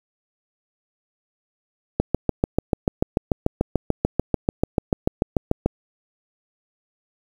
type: click train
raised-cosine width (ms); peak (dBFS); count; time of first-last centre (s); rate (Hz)
2; -4; 26; 2-5.66; 6.83
effects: 7-bit